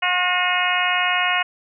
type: harmonic tone with a mistuned harmonic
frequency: 360 Hz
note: F#4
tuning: 47 cents flat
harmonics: 2 / 3 / 4 / 5 / 6 / 7 / 8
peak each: -25 / -25 / -25 / -25 / -25 / -25 / -25 dBFS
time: 0.02-1.43 s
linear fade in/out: 10 ms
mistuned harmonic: 5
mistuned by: +32 cents
effects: none